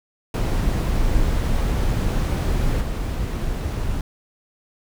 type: noise with level steps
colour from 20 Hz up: brown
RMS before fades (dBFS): -20 / -24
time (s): 0.34-4.01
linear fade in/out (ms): 2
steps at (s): 2.81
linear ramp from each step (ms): 2
effects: none